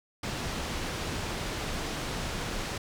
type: low-pass noise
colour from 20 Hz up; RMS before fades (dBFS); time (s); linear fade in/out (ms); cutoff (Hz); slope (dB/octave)
pink; -34; 0.23-2.78; 5; 6600; 12
effects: none